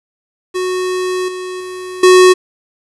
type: tone with level steps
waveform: square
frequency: 367.9 Hz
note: F#4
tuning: 10 cents flat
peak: -16 / -22 / -24 / -4 dBFS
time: 0.54-2.34 s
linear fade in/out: 20 ms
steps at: 1.28 / 1.6 / 2.03 s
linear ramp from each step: 5 ms
effects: resampled to 24000 Hz + 7-bit